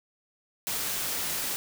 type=noise; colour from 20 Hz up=white; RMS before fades=-31 dBFS; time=0.67-1.56 s; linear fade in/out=0 ms; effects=none